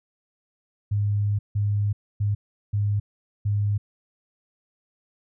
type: tone bursts at uneven times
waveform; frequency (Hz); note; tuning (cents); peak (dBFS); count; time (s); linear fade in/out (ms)
sine; 102.8; G#2; -17; -20; 5; 0.91-1.39 / 1.55-1.93 / 2.2-2.35 / 2.73-3 / 3.45-3.78; 10
effects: none